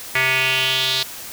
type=tone with band-pass filter sweep; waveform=square; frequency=130.81 Hz; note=C3; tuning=in tune; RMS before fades=-19 dBFS; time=0.15-1.03 s; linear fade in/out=2 ms; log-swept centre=2100 to 4000 Hz; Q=4; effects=white hiss -34 dBFS RMS until 1.32 s